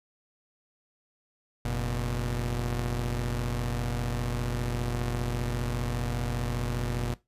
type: tone pair together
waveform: sawtooth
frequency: 45.02 / 120.2 Hz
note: F#1 / B2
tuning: -47 / -46 cents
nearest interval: octave + perfect fourth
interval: 1701 cents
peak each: -27 dBFS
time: 1.65-7.14 s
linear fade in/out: 0 ms
effects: noise-tail reverb RT60 0.2 s tail -18 dB re dry + resampled to 32000 Hz